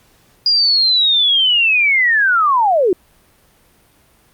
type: linear sweep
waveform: sine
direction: down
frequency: 4885 to 335.6 Hz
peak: -10 dBFS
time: 0.46-2.93 s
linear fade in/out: 2 ms
effects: pink hiss -53 dBFS RMS until 4.33 s + Opus 48 kbps